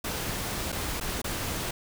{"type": "noise with dropouts", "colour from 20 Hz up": "pink", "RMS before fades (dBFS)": -32, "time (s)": [0.04, 1.71], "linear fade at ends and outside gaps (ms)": 5, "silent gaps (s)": [[0.72, 0.725], [1.001, 1.009], [1.218, 1.242]], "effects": []}